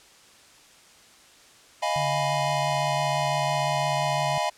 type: chord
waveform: square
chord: F half-diminished seventh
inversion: third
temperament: equal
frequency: 622.3 / 698.5 / 830.6 / 987.8 Hz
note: Eb5 / F5 / Ab5 / Cb6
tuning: 0 / 0 / 0 / 0 cents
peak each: -30 dBFS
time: 1.82-4.5 s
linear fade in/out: 10 ms
type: tone with vibrato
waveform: sine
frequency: 143.8 Hz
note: D3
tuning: 36 cents flat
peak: -30 dBFS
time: 1.96-4.38 s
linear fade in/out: 0 ms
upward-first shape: sine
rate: 5.9 Hz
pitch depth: 29 cents each way
effects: white hiss -53 dBFS RMS until 4.57 s + low-pass 8000 Hz 12 dB/octave